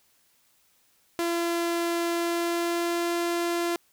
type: tone with pitch glide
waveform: sawtooth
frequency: 340.5 to 343.3 Hz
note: F4 to F4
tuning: -44 to -30 cents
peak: -21 dBFS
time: 1.19-3.76 s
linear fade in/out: 0 ms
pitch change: +14 cents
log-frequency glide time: 2.09-3.13 s
effects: white hiss -65 dBFS RMS until 3.92 s